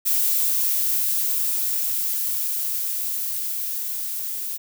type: noise with level ramp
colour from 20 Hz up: violet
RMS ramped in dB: -20 to -29 dBFS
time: 0.05-4.58 s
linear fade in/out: 20 ms
effects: none